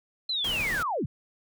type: linear sweep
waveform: sine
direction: down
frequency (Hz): 4146 to 81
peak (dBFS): -26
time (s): 0.29-1.06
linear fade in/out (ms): 5
type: noise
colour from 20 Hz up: pink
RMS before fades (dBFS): -36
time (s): 0.44-0.83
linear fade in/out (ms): 5
effects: none